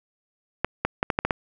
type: clicks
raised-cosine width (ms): 0.5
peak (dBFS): -6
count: 7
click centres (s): 0.646 / 0.85 / 1.029 / 1.102 / 1.189 / 1.25 / 1.308
effects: none